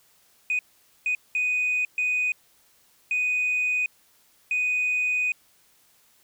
sine tone bursts at uneven times, 2489 Hz, D#7, in tune, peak -20 dBFS, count 6, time 0.5-0.59 / 1.06-1.15 / 1.35-1.85 / 1.98-2.32 / 3.11-3.86 / 4.51-5.32 s, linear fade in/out 2 ms, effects tanh soft clip ceiling -19 dBFS + white hiss -61 dBFS RMS until 6.23 s

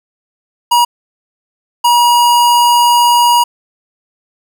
square tone bursts at uneven times, 958 Hz, A#5, 47 cents sharp, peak -7 dBFS, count 2, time 0.71-0.85 / 1.84-3.44 s, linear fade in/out 10 ms, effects 8-bit

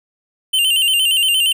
square tone with vibrato, 2929 Hz, F#7, 18 cents flat, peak -13 dBFS, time 0.53-1.53 s, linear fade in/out 10 ms, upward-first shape square, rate 8.6 Hz, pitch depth 80 cents each way, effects none

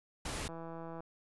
pink noise, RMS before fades -39 dBFS, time 0.25-0.48 s, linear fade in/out 5 ms
click train, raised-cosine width 1 ms, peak -32 dBFS, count 86, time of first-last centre 0.49-1.005 s, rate 165 Hz
effects resampled to 24000 Hz

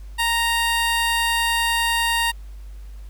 15% pulse tone, 930 Hz, A#5, 4 cents flat, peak -12 dBFS, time 0.18-2.32 s, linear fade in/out 20 ms, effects added 50 Hz sine -34 dBFS peak until 3.09 s + pink hiss -56 dBFS RMS until 3.09 s

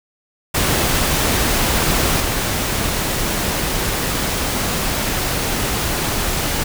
pink noise with level steps, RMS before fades -17 / -20 dBFS, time 0.54-6.64 s, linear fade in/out 10 ms, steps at 2.2 s, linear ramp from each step 2 ms, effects none

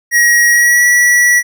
square tone with pitch glide, 1900 to 1942.2 Hz, A#6 to B6, +33 to -29 cents, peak -7 dBFS, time 0.11-1.43 s, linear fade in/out 50 ms, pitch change +38 cents, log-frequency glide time 0.51-0.86 s, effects none

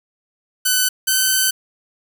5% pulse tone pair in turn, 1504 / 1525.9 Hz, F#6 / G6, +28 / -47 cents, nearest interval unison, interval 25 cents, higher second, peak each -3 dBFS, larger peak neither, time 0.65-0.89 / 1.07-1.51 s, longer second, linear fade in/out 10 ms, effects none

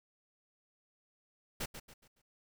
pink noise with echo, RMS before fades -37 dBFS, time 1.6-1.66 s, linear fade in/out 10 ms, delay 140 ms, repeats 4, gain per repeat -9 dB, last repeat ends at 2.22 s, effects none

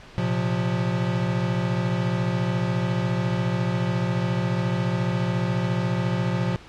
square chord, Bb suspended second, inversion none, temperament equal with one note detuned, 116.54 / 130.81 / 176.85 Hz, Bb2 / C3 / F3, 0 / 0 / +22 cents, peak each -27 / -29 / -26 dBFS, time 0.18-6.56 s, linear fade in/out 0 ms, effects pink hiss -45 dBFS RMS until 6.68 s + low-pass 4000 Hz 12 dB/octave

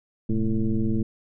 sine tone with frequency modulation, 103.83 Hz, G#2, in tune, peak -20 dBFS, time 0.29-1.03 s, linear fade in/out 5 ms, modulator 114 Hz, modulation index 1.9, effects none

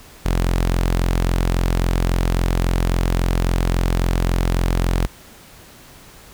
sawtooth tone, 43.65 Hz, F1, in tune, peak -12 dBFS, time 0.25-5.07 s, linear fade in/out 10 ms, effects pink hiss -44 dBFS RMS until 6.33 s

